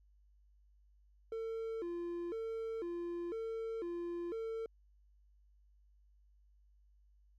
triangle tone with vibrato, 394.2 Hz, G4, 10 cents sharp, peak -36 dBFS, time 1.32-4.66 s, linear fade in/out 2 ms, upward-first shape square, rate 1 Hz, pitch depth 230 cents each way, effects added 50 Hz sine -64 dBFS peak until 7.38 s

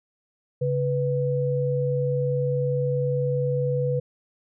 sine tone pair together, 138.59 / 493.9 Hz, C#3 / B4, 0 / 0 cents, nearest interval octave + minor seventh, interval 2200 cents, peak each -24 dBFS, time 0.61-4 s, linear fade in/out 10 ms, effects none

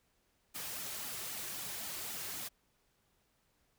white noise with flanger, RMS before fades -42 dBFS, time 0.54-2.49 s, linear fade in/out 20 ms, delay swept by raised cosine 1.8 to 4.3 ms, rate 3.8 Hz, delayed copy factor -0.6, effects pink hiss -75 dBFS RMS until 3.78 s

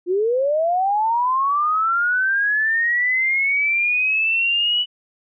sine linear sweep, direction up, 341.8 to 2969 Hz, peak -16 dBFS, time 0.06-4.86 s, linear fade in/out 50 ms, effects none

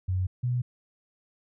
sine tone pair in turn, 92.5 / 123.47 Hz, F#2 / B2, 0 / 0 cents, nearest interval perfect fourth, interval 500 cents, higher second, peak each -24 dBFS, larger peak neither, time 0.08-0.27 / 0.43-0.62 s, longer neither, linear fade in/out 10 ms, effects none

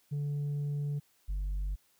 sine tone pair in turn, 144.9 / 48.35 Hz, D3 / G1, -23 / -23 cents, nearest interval octave + perfect fifth, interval 1900 cents, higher first, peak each -28 dBFS, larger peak neither, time 0.11-1 / 1.28-1.76 s, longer first, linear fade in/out 20 ms, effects tanh soft clip ceiling -30 dBFS + white hiss -69 dBFS RMS until 1.99 s

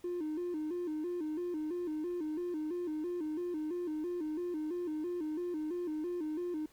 triangle tone with vibrato, 329.6 Hz, E4, in tune, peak -31 dBFS, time 0.04-6.66 s, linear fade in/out 5 ms, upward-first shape square, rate 3 Hz, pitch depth 120 cents each way, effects tanh soft clip ceiling -30 dBFS + pink hiss -65 dBFS RMS until 6.72 s

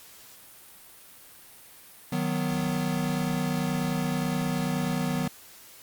square chord, B major, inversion first, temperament equal, 155.56 / 185 / 246.9 Hz, D#3 / F#3 / B3, 0 / 0 / 0 cents, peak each -31 dBFS, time 2.12-5.28 s, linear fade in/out 5 ms, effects white hiss -50 dBFS RMS until 5.82 s + Opus 48 kbps

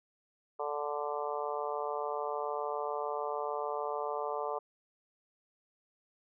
harmonic tone, 146.83 Hz, D3, in tune, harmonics 3 / 4 / 5 / 6 / 7 / 8, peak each -38 / -39 / -40 / -41 / -41 / -42 dBFS, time 0.59-4.59 s, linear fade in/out 10 ms, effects none

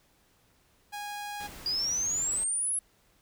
sawtooth tone, 824 Hz, G#5, 14 cents flat, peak -32 dBFS, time 0.92-1.48 s, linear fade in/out 20 ms
pink noise, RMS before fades -46 dBFS, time 1.4-2.44 s, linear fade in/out 5 ms
sine exponential sweep, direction up, 4800 to 10980 Hz, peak -27 dBFS, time 1.66-2.79 s, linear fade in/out 2 ms
effects pink hiss -66 dBFS RMS until 3.21 s

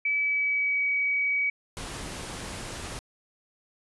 sine tone with pitch glide, 2297 to 2268 Hz, D7 to C#7, -39 to +39 cents, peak -23 dBFS, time 0.05-1.5 s, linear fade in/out 5 ms, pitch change -22 cents, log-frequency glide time 0.16-0.82 s
pink noise, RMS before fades -37 dBFS, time 1.77-2.99 s, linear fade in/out 0 ms
effects resampled to 24000 Hz

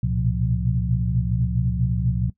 sine tone cluster, 67.9 / 114.5 / 122.3 / 126.7 / 176.5 Hz, C#2 / A#2 / B2 / B2 / F3, -35 / -31 / -16 / +45 / +19 cents, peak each -26 dBFS, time 0.03-2.3 s, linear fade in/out 5 ms, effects noise-tail reverb RT60 0.1 s tail -18 dB re dry

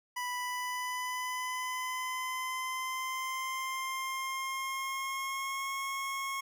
25% pulse tone with pitch glide, 987.8 to 1089.7 Hz, B5 to C#6, 0 to -30 cents, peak -30 dBFS, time 0.16-6.41 s, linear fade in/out 10 ms, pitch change +170 cents, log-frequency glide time 0.33-5.72 s, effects none

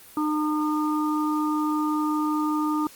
harmonic tone, 304.2 Hz, D#4, 39 cents flat, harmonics 1 / 3 / 4, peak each -23 / -31 / -29 dBFS, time 0.17-2.87 s, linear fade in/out 2 ms, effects white hiss -48 dBFS RMS until 2.95 s + Opus 32 kbps

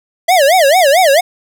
square tone with vibrato, 641 Hz, E5, 49 cents flat, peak -7 dBFS, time 0.28-1.21 s, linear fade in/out 10 ms, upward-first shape sine, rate 4.5 Hz, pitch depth 290 cents each way, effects none

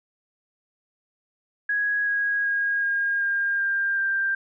sine tone with pitch steps, 1661.2 / 1647.8 / 1634.5 / 1621.4 / 1608.3 / 1595.4 / 1582.5 Hz, G#6 / G#6 / G#6 / G#6 / G6 / G6 / G6, 0 / -14 / -28 / -42 / +44 / +30 / +16 cents, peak -21 dBFS, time 1.69-4.35 s, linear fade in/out 5 ms, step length 380 ms, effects none

